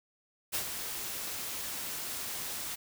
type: noise with ADSR envelope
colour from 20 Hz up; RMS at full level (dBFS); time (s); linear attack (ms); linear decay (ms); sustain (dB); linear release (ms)
white; -31; 0.52-2.76; 30; 82; -7; 19
effects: none